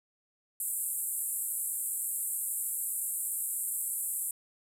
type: band-pass noise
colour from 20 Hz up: pink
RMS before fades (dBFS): -34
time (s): 0.6-4.31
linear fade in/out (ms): 2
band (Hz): 7800 to 14000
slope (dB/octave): 96
effects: none